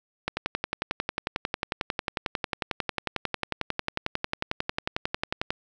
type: click train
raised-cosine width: 0.3 ms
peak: -10 dBFS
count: 59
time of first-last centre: 0.28-5.505 s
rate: 11.1 Hz
effects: none